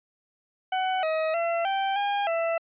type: tone with pitch steps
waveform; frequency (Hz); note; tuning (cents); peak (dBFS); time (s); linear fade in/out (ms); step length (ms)
40% pulse; 749 / 634 / 676 / 780 / 810 / 665; F#5 / D#5 / E5 / G5 / G#5 / E5; +21 / +32 / +43 / -9 / -43 / +15; -23; 0.72-2.58; 5; 310
effects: resampled to 8000 Hz